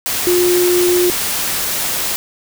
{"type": "tone in noise", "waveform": "sine", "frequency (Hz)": 356, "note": "F4", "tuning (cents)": 33, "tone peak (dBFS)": -11, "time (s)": [0.27, 1.1], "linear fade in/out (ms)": 0, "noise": "white", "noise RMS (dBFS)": -19, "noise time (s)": [0.06, 2.16], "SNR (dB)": 5, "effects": []}